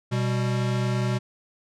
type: tone pair together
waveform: square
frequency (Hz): 123.47 / 196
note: B2 / G3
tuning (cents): 0 / 0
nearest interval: minor sixth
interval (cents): 800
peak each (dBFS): -24 / -30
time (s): 0.11-1.19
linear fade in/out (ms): 20
effects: low-pass 7000 Hz 12 dB/octave